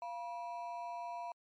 triangle ring-modulated tone, 830.6 Hz, G#5, in tune, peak -35 dBFS, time 0.02-1.32 s, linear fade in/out 2 ms, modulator 137 Hz, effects MP3 48 kbps

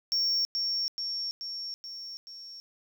sine tone with echo, 5490 Hz, F8, 31 cents flat, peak -22 dBFS, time 0.12-0.45 s, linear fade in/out 0 ms, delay 430 ms, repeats 5, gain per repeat -4 dB, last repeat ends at 2.6 s, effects tanh soft clip ceiling -23 dBFS + 10-bit

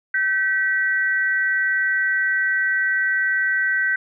sine tone pair together, 1540 / 1940.3 Hz, G6 / B6, -31 / -31 cents, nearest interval major third, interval 400 cents, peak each -19 / -22 dBFS, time 0.14-3.96 s, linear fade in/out 5 ms, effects none

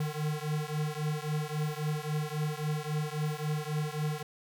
square beating tone pair, 150.1 / 153.8 Hz, D3 / D#3, +38 / -20 cents, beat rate 3.7 Hz, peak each -34 / -35 dBFS, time 0-4.23 s, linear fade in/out 5 ms, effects none

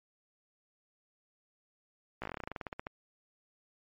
slowing click train, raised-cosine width 0.5 ms, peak -23 dBFS, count 18, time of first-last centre 2.22-2.869 s, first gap 16 ms, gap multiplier 1.1, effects MP3 48 kbps

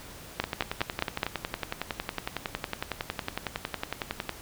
two click trains, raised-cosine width 0.3 ms, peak -13 / -9 dBFS, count 43 / 5, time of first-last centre 0.44-4.293 / 0.4-1.232 s, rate 10.9 / 4.81 Hz, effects pink hiss -46 dBFS RMS until 4.41 s

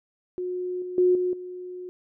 sine tone with level steps, 362.3 Hz, F#4, 36 cents flat, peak -27 / -31 / -16 / -22 / -34 dBFS, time 0.38-1.89 s, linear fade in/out 0 ms, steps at 0.82 / 0.98 / 1.15 / 1.33 s, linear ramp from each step 2 ms, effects none

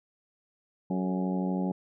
harmonic tone with a mistuned harmonic, 92.5 Hz, F#2, in tune, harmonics 2 / 3 / 4 / 5 / 6 / 7 / 8 / 9, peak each -28 / -34 / -38 / -42 / -41 / -45 / -44 / -41 dBFS, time 0.9-1.72 s, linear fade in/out 5 ms, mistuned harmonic 5, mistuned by -62 cents, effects none

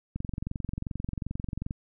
click train, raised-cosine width 5 ms, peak -20 dBFS, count 36, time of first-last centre 0.16-1.709 s, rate 22.6 Hz, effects none

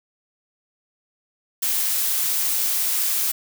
blue noise, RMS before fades -22 dBFS, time 1.62-3.32 s, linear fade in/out 10 ms, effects none

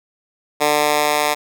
10% pulse tone with high-pass filter sweep, 148.9 Hz, D3, 24 cents sharp, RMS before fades -17 dBFS, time 0.6-1.35 s, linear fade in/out 20 ms, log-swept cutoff 490 to 780 Hz, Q 0.82, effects none

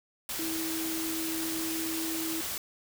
sine tone in noise, 324.3 Hz, E4, 28 cents flat, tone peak -33 dBFS, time 0.39-2.41 s, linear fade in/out 2 ms, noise white, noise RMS -35 dBFS, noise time 0.29-2.58 s, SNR -1 dB, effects none

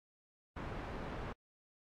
pink low-pass noise, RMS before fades -43 dBFS, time 0.56-1.33 s, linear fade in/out 10 ms, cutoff 1600 Hz, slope 12 dB/octave, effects AAC 64 kbps

